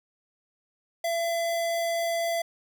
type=tone; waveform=square; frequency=674 Hz; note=E5; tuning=38 cents sharp; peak=-26 dBFS; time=1.04-2.42 s; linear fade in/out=5 ms; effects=none